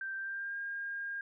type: tone with pitch glide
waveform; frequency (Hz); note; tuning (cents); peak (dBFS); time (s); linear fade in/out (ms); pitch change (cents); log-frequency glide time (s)
sine; 1568 to 1613.9; G6 to G6; 0 to +50; -36; 0.01-1.21; 2; +50; 0.17-0.57
effects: none